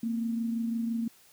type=tone pair together; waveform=sine; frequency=228.9 / 254.8 Hz; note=A#3 / C4; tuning=-31 / -46 cents; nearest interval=major second; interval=185 cents; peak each=-28 / -40 dBFS; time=0.03-1.08 s; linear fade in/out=5 ms; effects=white hiss -59 dBFS RMS until 1.32 s